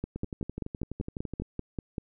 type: two click trains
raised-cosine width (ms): 3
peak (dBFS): -19 / -22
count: 11 / 16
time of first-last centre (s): 0.04-1.982 / 0.16-1.421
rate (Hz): 5.15 / 11.9
effects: none